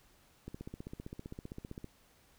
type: click train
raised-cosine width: 3 ms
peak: -30 dBFS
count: 22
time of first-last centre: 0.48-1.844 s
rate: 15.4 Hz
effects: pink hiss -66 dBFS RMS until 2.38 s